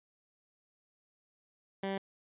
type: tone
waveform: 15% pulse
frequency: 194.6 Hz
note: G3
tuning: 12 cents flat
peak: -27 dBFS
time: 1.83-1.98 s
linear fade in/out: 5 ms
effects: resampled to 8000 Hz